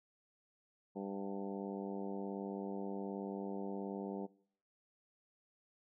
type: harmonic tone with a mistuned harmonic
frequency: 98.7 Hz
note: G2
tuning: 12 cents sharp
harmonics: 2 / 3 / 4 / 5 / 6 / 7 / 8 / 9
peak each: -43 / -47 / -46 / -48 / -54 / -53 / -54 / -54 dBFS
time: 0.95-4.27 s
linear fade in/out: 20 ms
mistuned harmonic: 8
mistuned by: -49 cents
effects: noise-tail reverb RT60 0.6 s tail -22 dB re dry